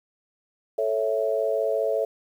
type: chord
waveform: sine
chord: A major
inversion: none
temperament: equal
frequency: 440 / 554.4 / 659.3 Hz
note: A4 / C#5 / E5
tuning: 0 / 0 / 0 cents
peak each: -26 dBFS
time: 0.78-2.05 s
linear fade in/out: 5 ms
effects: 9-bit